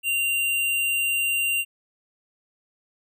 square tone, 2775 Hz, F7, 12 cents flat, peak -22 dBFS, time 0.03-1.65 s, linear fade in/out 50 ms, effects none

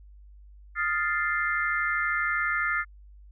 sine chord, F dominant seventh, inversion third, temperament equal, 1244.5 / 1396.9 / 1760 / 2093 Hz, Eb6 / F6 / A6 / C7, 0 / 0 / 0 / 0 cents, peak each -32 / -29 / -29 / -30 dBFS, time 0.75-2.85 s, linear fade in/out 50 ms, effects added 50 Hz sine -47 dBFS peak until 3.31 s

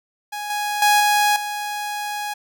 sawtooth tone with level steps, 830.6 Hz, G#5, in tune, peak -23 / -18 / -9 / -11 / -21 dBFS, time 0.32-2.34 s, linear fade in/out 10 ms, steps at 0.5 / 0.82 / 1 / 1.36 s, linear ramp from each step 2 ms, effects none

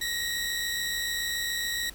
sawtooth tone cluster, 1877 / 1944 / 3942 Hz, A#6 / B6 / B7, +11 / -28 / -4 cents, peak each -28 / -35 / -29 dBFS, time 0.01-1.9 s, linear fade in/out 5 ms, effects added 47 Hz sine -50 dBFS peak until 1.94 s + pink hiss -50 dBFS RMS until 1.94 s

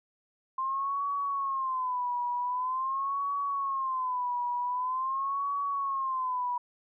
sine tone with vibrato, 1046.5 Hz, C6, in tune, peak -28 dBFS, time 0.58-6.58 s, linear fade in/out 5 ms, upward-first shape sine, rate 0.45 Hz, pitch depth 130 cents each way, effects none

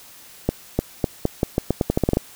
accelerating click train, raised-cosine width 2 ms, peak -4 dBFS, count 14, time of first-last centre 0.49-2.171 s, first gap 300 ms, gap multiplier 0.84, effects white hiss -45 dBFS RMS until 2.35 s

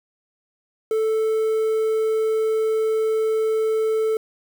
triangle tone with quantisation, 440 Hz, A4, in tune, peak -16 dBFS, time 0.91-4.17 s, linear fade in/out 2 ms, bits 7, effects none

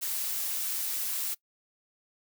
blue noise, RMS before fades -32 dBFS, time 0.01-1.35 s, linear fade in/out 20 ms, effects noise-tail reverb RT60 0.1 s tail -22 dB re dry

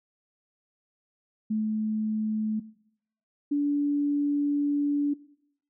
sine tone pair in turn, 216.2 / 288.6 Hz, A3 / D4, -30 / -30 cents, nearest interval perfect fourth, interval 500 cents, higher second, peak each -24 / -22 dBFS, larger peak second, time 1.5-2.6 / 3.51-5.14 s, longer second, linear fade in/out 10 ms, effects noise-tail reverb RT60 0.7 s tail -19 dB re dry

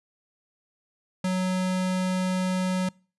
square tone, 185 Hz, F#3, in tune, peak -24 dBFS, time 1.24-2.89 s, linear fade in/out 5 ms, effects noise-tail reverb RT60 0.4 s tail -26 dB re dry + resampled to 24000 Hz

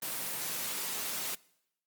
white high-pass noise, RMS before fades -36 dBFS, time 0.02-1.35 s, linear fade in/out 5 ms, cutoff 120 Hz, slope 96 dB/octave, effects noise-tail reverb RT60 0.8 s tail -23 dB re dry + Opus 24 kbps

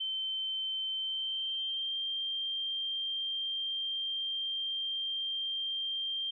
sine tone with pitch glide, 3094 to 3174 Hz, G7 to G7, -23 to +21 cents, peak -32 dBFS, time 0-6.31 s, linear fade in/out 10 ms, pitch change +44 cents, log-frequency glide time 0.92-1.95 s, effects none

